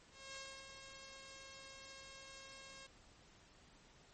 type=tone with ADSR envelope; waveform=5% pulse; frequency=540 Hz; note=C#5; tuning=45 cents flat; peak=-36 dBFS; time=0.1-2.87 s; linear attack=240 ms; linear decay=310 ms; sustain=-6 dB; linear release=7 ms; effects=pink hiss -65 dBFS RMS until 4.13 s + MP3 32 kbps